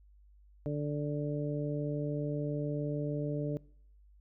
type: harmonic tone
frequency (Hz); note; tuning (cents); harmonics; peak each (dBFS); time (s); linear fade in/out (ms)
146.83; D3; 0; 1 / 2 / 3 / 4; -34 / -37 / -39 / -40; 0.66-3.57; 0
effects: noise-tail reverb RT60 0.6 s tail -23 dB re dry + added 50 Hz sine -57 dBFS peak until 4.2 s